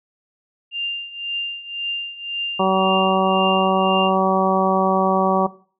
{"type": "tone with tremolo", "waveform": "sine", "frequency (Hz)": 2794, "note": "F7", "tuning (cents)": 0, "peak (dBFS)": -21, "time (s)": [0.71, 4.11], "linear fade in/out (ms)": 50, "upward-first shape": "triangle", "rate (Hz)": 1.9, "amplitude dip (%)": 85}
{"type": "harmonic tone", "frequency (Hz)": 190, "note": "F#3", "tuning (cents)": 46, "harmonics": [1, 2, 3, 4, 5, 6], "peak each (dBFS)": [-22, -22, -22, -22, -22, -22], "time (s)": [2.59, 5.47], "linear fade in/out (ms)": 10}
{"effects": ["noise-tail reverb RT60 0.4 s tail -17 dB re dry"]}